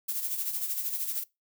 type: noise with tremolo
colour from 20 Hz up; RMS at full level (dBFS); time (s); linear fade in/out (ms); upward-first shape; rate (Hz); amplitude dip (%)
violet; -30; 0.08-1.24; 10; sine; 13; 55
effects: noise-tail reverb RT60 0.2 s tail -21 dB re dry